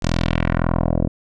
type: tone with low-pass filter sweep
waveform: 10% pulse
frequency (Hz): 41.85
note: E1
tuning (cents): +27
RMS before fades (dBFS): -19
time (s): 0.02-1.08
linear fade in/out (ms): 10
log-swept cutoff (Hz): 6800 to 430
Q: 1.7
effects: none